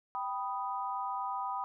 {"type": "chord", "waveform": "sine", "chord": "G augmented", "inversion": "none", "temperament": "equal", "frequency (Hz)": [784, 987.8, 1244.5], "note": ["G5", "B5", "D#6"], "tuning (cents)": [0, 0, 0], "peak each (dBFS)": [-38, -36, -39], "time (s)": [0.15, 1.64], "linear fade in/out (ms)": 0, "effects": []}